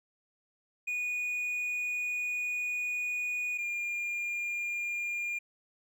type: tone pair in turn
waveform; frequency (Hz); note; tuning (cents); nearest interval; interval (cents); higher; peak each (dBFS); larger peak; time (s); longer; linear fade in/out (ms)
triangle; 2462 / 2409; D#7 / D7; -19 / +43; unison; 38; first; -29 / -30; first; 0.87-3.58 / 3.58-5.39; first; 10
effects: none